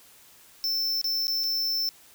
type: tone with dropouts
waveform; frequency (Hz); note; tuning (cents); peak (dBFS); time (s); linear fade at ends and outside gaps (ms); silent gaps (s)
square; 5330; E8; +18; -25; 0.64-1.89; 0; 1.014-1.043 / 1.27-1.28 / 1.435-1.439
effects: white hiss -54 dBFS RMS until 2.14 s